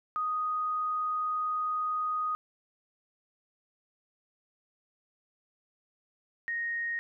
sine tone pair in turn, 1244.5 / 1864.6 Hz, D#6 / A#6, 0 / 0 cents, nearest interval perfect fifth, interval 700 cents, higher second, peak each -28 / -30 dBFS, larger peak first, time 0.16-2.35 / 6.48-6.99 s, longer first, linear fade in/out 0 ms, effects none

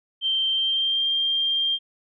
sine tone with pitch glide, 3136 to 3189 Hz, G7 to G7, 0 to +29 cents, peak -20 dBFS, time 0.21-1.79 s, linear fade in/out 50 ms, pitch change +29 cents, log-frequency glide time 0.51-1.07 s, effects none

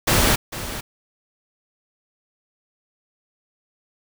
pink noise with echo, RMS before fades -17 dBFS, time 0.07-0.36 s, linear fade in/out 10 ms, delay 450 ms, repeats 1, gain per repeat -13 dB, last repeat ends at 0.81 s, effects none

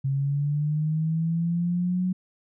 sine linear sweep, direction up, 134.9 to 185 Hz, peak -22 dBFS, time 0.04-2.13 s, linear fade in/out 10 ms, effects none

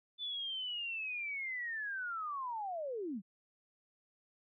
sine linear sweep, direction down, 3520 to 171.2 Hz, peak -37 dBFS, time 0.18-3.22 s, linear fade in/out 50 ms, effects none

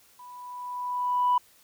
sine tone with level ramp, 987.8 Hz, B5, in tune, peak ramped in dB -44 to -17 dBFS, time 0.19-1.38 s, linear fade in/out 5 ms, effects tanh soft clip ceiling -16 dBFS + white hiss -59 dBFS RMS until 1.63 s

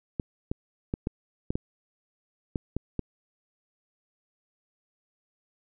clicks, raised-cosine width 3 ms, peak -15 dBFS, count 9, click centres 0.198 / 0.515 / 0.939 / 1.071 / 1.505 / 1.555 / 2.558 / 2.766 / 2.993 s, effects none

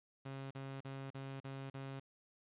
sawtooth tone bursts, 135.6 Hz, C#3, 38 cents flat, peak -40 dBFS, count 6, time 0.25-2 s, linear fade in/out 10 ms, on 260 ms, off 38 ms, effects resampled to 8000 Hz + 11-bit

